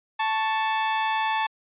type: tone pair together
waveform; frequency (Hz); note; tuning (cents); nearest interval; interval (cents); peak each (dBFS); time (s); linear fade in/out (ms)
sawtooth; 880 / 1108.7; A5 / C#6; 0 / 0; major third; 400; -19 / -27; 0.19-1.47; 10
effects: resampled to 8000 Hz